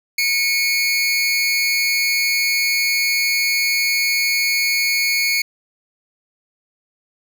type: tone pair together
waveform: 25% pulse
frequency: 2200 / 2413 Hz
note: C#7 / D7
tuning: -14 / +46 cents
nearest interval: major second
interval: 160 cents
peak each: -13 / -21 dBFS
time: 0.18-5.42 s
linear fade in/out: 5 ms
effects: none